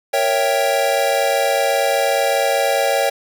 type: chord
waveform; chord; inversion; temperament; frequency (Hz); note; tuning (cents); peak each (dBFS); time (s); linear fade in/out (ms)
square; A# diminished seventh; none; equal; 466.2 / 554.4 / 659.3 / 784; A#4 / C#5 / E5 / G5; 0 / 0 / 0 / 0; -25 / -19 / -23 / -21; 0.13-3.1; 10
effects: none